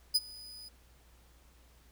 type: tone with ADSR envelope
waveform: 40% pulse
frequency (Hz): 4978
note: D#8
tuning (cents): 0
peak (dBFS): -21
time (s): 0.14-0.69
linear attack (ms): 16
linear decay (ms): 36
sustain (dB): -24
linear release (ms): 12
effects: added 60 Hz sine -60 dBFS peak until 1.91 s + pink hiss -65 dBFS RMS until 1.91 s